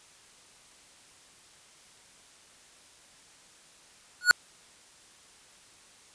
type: tone with exponential growth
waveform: square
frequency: 1456 Hz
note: F#6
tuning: 28 cents flat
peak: -11 dBFS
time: 4.21-4.31 s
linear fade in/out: 0 ms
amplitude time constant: 21 ms
effects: white hiss -56 dBFS RMS until 6.14 s + resampled to 22050 Hz